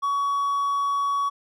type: tone with hard clipping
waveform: triangle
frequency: 1125 Hz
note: C#6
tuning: 25 cents sharp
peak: -22 dBFS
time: 0.02-1.3 s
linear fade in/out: 20 ms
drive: 5 dB
effects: none